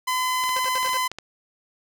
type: tone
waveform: sawtooth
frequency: 1017 Hz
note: C6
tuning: 50 cents flat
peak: -18 dBFS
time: 0.07-1.08 s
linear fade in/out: 10 ms
type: clicks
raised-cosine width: 0.2 ms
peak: -17 dBFS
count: 11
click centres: 0.438 / 0.492 / 0.568 / 0.645 / 0.756 / 0.83 / 0.861 / 0.892 / 0.933 / 1.116 / 1.186 s
type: tone bursts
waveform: 15% pulse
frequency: 523.3 Hz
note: C5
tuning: in tune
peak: -23 dBFS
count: 5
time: 0.56-0.973 s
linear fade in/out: 2 ms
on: 33 ms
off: 62 ms
effects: none